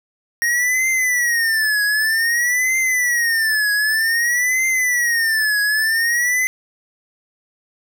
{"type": "tone with vibrato", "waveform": "square", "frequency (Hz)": 1864.7, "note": "A#6", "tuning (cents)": 0, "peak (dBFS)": -16, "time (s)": [0.42, 6.47], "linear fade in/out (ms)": 0, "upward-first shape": "triangle", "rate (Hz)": 0.53, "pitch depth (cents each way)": 200, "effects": []}